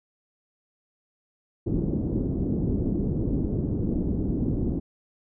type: low-pass noise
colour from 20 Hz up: white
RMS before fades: -26 dBFS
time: 1.66-4.8 s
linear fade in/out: 10 ms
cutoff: 320 Hz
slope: 24 dB/octave
effects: none